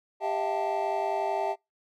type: tone cluster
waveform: triangle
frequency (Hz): 395.3 / 640 / 691 / 776 / 882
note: G4 / D#5 / F5 / G5 / A5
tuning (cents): +15 / +49 / -19 / -18 / +4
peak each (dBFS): -32 / -30 / -32 / -32 / -30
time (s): 0.2-1.56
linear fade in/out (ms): 50
effects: noise-tail reverb RT60 0.2 s tail -24 dB re dry